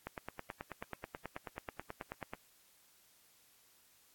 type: click train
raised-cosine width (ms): 0.5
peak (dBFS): -25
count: 22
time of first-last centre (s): 0.07-2.335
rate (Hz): 9.27
effects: white hiss -67 dBFS RMS until 4.14 s + AAC 64 kbps